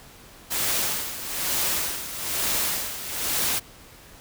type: noise with tremolo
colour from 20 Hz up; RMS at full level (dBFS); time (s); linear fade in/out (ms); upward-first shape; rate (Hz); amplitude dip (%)
white; -24; 0.5-3.6; 20; sine; 1.1; 70
effects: pink hiss -48 dBFS RMS until 4.2 s